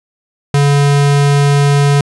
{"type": "tone", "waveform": "square", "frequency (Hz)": 142.5, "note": "C#3", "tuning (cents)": 48, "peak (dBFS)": -8, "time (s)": [0.54, 2.01], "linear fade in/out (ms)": 2, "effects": ["resampled to 24000 Hz"]}